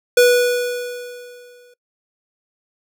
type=tone with exponential decay; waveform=square; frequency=489.6 Hz; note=B4; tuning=15 cents flat; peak=-8 dBFS; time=0.17-1.74 s; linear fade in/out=5 ms; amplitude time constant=340 ms; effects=noise-tail reverb RT60 0.1 s tail -22 dB re dry